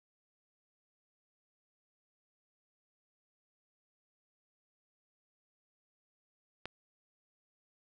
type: click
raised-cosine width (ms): 0.3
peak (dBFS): -23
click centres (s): 6.656
effects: none